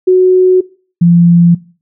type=tone pair in turn; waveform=sine; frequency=369.2 / 171.74 Hz; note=F#4 / F3; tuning=-4 / -29 cents; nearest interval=octave + minor second; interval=1325 cents; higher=first; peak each=-3 dBFS; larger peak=neither; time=0.07-0.61 / 1.01-1.55 s; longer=neither; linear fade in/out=10 ms; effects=noise-tail reverb RT60 0.4 s tail -21 dB re dry